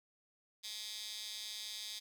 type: tone with high-pass filter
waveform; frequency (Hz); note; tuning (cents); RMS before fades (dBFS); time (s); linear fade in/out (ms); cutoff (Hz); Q
15% pulse; 212.6; G#3; +41; -45; 0.63-2; 20; 4000; 2.8
effects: none